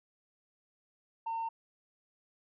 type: tone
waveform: sine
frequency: 909 Hz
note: A#5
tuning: 44 cents flat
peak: -31 dBFS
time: 1.26-1.49 s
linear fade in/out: 10 ms
effects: tanh soft clip ceiling -31 dBFS